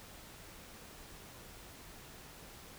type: silence
effects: pink hiss -53 dBFS RMS until 2.78 s